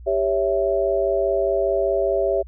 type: chord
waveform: sine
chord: C# diminished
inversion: second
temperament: equal with one note detuned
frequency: 396.3 / 554.4 / 659.3 Hz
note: G4 / C#5 / E5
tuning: +19 / 0 / 0 cents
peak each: -22 dBFS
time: 0.06-2.43 s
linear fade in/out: 20 ms
effects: added 60 Hz sine -37 dBFS peak until 2.47 s